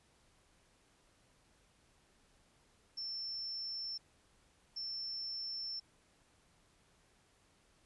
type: tone bursts at uneven times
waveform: sine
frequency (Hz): 5370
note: E8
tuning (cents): +31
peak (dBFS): -39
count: 2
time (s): 2.97-3.98 / 4.76-5.8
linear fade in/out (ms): 10
effects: pink hiss -70 dBFS RMS until 7.85 s + resampled to 24000 Hz